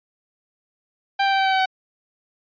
sawtooth tone with pitch steps, 789 / 783.5 / 778.1 / 772.8 / 767.4 / 762.1 / 756.9 Hz, G5 / G5 / G5 / G5 / G5 / G5 / F#5, +11 / -1 / -13 / -25 / -37 / -49 / +39 cents, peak -13 dBFS, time 1.19-1.659 s, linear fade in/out 10 ms, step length 67 ms, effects resampled to 11025 Hz

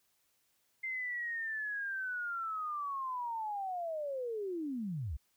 sine linear sweep, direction down, 2093 to 56.2 Hz, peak -35 dBFS, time 0.83-5.17 s, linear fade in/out 10 ms, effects white hiss -75 dBFS RMS until 5.36 s

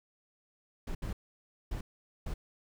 brown noise bursts at uneven times, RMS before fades -36 dBFS, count 4, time 0.87-0.95 / 1.02-1.13 / 1.71-1.81 / 2.26-2.34 s, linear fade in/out 5 ms, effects none

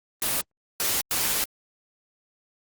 white noise bursts at uneven times, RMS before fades -25 dBFS, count 3, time 0.22-0.41 / 0.8-1.01 / 1.11-1.44 s, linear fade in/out 0 ms, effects Opus 24 kbps

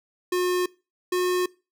square tone pair in turn, 360 / 361.9 Hz, F#4 / F#4, -47 / -38 cents, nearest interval unison, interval 9 cents, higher second, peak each -22 dBFS, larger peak neither, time 0.32-0.66 / 1.12-1.46 s, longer neither, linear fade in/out 5 ms, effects noise-tail reverb RT60 0.3 s tail -22 dB re dry

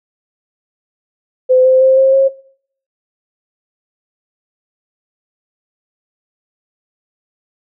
sine tone with pitch steps, 512 / 518.8 / 525.8 / 532.8 / 539.9 Hz, C5 / C5 / C5 / C5 / C#5, -38 / -15 / +8 / +31 / -46 cents, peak -6 dBFS, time 1.49-2.29 s, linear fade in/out 20 ms, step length 160 ms, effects noise-tail reverb RT60 0.6 s tail -22 dB re dry

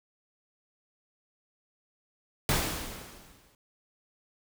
pink noise with exponential decay, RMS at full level -25 dBFS, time 2.49-3.55 s, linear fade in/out 1 ms, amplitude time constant 230 ms, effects none

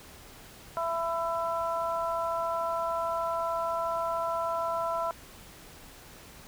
harmonic tone, 333.6 Hz, E4, 21 cents sharp, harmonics 2 / 3 / 4, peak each -31 / -32 / -34 dBFS, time 0.77-5.11 s, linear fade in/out 0 ms, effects pink hiss -50 dBFS RMS until 6.47 s

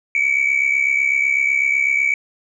sine tone pair together, 2246 / 2314 Hz, C#7 / D7, +22 / -26 cents, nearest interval minor second, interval 52 cents, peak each -16 dBFS, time 0.15-2.14 s, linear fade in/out 2 ms, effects tanh soft clip ceiling -10 dBFS

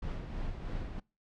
brown noise with tremolo, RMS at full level -36 dBFS, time 0.02-1 s, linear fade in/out 5 ms, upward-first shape sine, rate 3.1 Hz, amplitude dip 45%, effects noise-tail reverb RT60 0.3 s tail -25 dB re dry + low-pass 4000 Hz 12 dB/octave

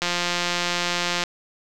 click train, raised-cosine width 0.2 ms, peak -6 dBFS, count 214, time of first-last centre 0.02-1.237 s, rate 175 Hz, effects none

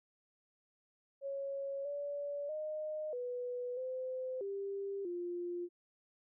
sine tone with pitch steps, 552 / 574 / 615 / 492.5 / 514 / 396.2 / 350.6 Hz, C#5 / D5 / D#5 / B4 / C5 / G4 / F4, -7 / -40 / -20 / -5 / -31 / +18 / +7 cents, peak -37 dBFS, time 1.21-5.69 s, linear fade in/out 50 ms, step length 640 ms, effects none

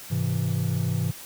triangle chord, Ab augmented, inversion none, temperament equal, 103.83 / 130.81 / 164.81 Hz, Ab2 / C3 / E3, 0 / 0 / 0 cents, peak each -25 dBFS, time 0.1-1.12 s, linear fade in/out 20 ms, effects tanh soft clip ceiling -12 dBFS + white hiss -42 dBFS RMS until 1.25 s

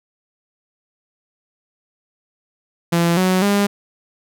sawtooth tone with pitch steps, 170 / 185.39 / 202.2 Hz, F3 / F#3 / G#3, -46 / +4 / -46 cents, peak -10 dBFS, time 2.92-3.67 s, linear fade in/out 10 ms, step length 250 ms, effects none

